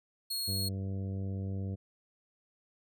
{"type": "tone", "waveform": "sawtooth", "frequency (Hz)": 4307, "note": "C8", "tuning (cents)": 49, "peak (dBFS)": -30, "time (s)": [0.3, 0.69], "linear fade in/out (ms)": 10}
{"type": "harmonic tone", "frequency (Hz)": 96.8, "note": "G2", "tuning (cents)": -21, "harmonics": [1, 2, 3, 4, 5, 6, 7], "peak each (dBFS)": [-34, -40, -48, -51, -50, -57, -59], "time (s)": [0.47, 1.76], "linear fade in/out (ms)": 20}
{"effects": []}